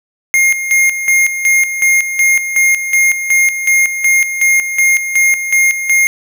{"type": "tone with tremolo", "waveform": "square", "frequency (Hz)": 2131, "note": "C7", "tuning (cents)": 31, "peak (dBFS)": -8, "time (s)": [0.34, 6.07], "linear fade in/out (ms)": 0, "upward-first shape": "square", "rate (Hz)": 2.7, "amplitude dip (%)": 65, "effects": []}